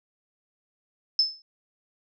sine tone with exponential decay, 5250 Hz, E8, 8 cents flat, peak -15 dBFS, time 1.19-1.42 s, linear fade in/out 2 ms, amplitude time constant 48 ms, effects none

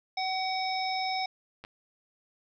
harmonic tone, 755 Hz, F#5, 35 cents sharp, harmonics 1 / 3 / 5 / 7, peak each -30 / -36 / -39 / -36 dBFS, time 0.17-1.26 s, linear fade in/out 5 ms
clicks, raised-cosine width 0.3 ms, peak -28 dBFS, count 2, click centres 1.64 / 1.649 s
effects none

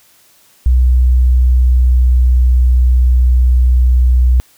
sine tone with pitch glide, 62.5 to 62.14 Hz, B1 to B1, +21 to +11 cents, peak -6 dBFS, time 0.66-4.4 s, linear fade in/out 0 ms, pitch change -10 cents, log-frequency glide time 1.35-2.49 s, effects white hiss -49 dBFS RMS until 4.57 s

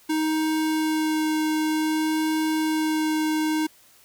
square tone with vibrato, 312.4 Hz, D#4, 7 cents sharp, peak -22 dBFS, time 0.09-3.67 s, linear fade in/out 10 ms, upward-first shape sine, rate 0.54 Hz, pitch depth 8 cents each way, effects white hiss -55 dBFS RMS until 4.04 s

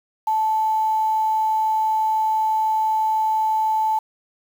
sine tone with quantisation, 874 Hz, A5, 12 cents flat, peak -17 dBFS, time 0.27-3.99 s, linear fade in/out 5 ms, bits 7, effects none

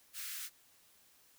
white high-pass noise, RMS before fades -43 dBFS, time 0.13-0.5 s, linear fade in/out 50 ms, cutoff 1300 Hz, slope 48 dB/octave, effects white hiss -66 dBFS RMS until 1.38 s

